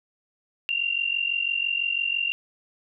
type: tone pair together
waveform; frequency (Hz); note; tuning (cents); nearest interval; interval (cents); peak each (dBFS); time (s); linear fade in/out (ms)
sine; 2748 / 2794; F7 / F7; -29 / 0; unison; 29; -26 / -26; 0.69-2.32; 0
effects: none